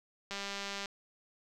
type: click train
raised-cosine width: 0.2 ms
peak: -22 dBFS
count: 110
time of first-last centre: 0.31-0.858 s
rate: 199 Hz
effects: none